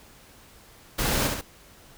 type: noise with echo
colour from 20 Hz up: pink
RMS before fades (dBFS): -26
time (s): 0.98-1.28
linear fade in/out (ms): 10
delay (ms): 67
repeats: 2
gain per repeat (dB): -4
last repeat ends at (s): 1.414
effects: pink hiss -52 dBFS RMS until 1.97 s

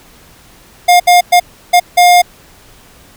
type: tone bursts at uneven times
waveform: square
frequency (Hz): 710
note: F5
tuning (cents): +28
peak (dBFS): -4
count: 5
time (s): 0.88-1 / 1.07-1.21 / 1.32-1.4 / 1.73-1.8 / 1.97-2.22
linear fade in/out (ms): 10
effects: pink hiss -42 dBFS RMS until 3.16 s

